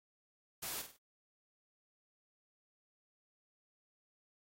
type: noise with echo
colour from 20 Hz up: white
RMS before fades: -42 dBFS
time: 0.62-0.82 s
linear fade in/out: 10 ms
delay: 50 ms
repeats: 3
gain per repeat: -8 dB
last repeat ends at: 0.97 s
effects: AAC 48 kbps